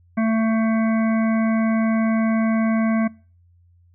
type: harmonic tone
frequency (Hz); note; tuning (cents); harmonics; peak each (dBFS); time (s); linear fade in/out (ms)
222.9; A3; +23; 1 / 3 / 5 / 7 / 9 / 10; -17 / -27 / -31 / -34 / -36 / -37; 0.17-3.08; 10
effects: noise-tail reverb RT60 0.4 s tail -25 dB re dry + added 87 Hz sine -52 dBFS peak until 3.94 s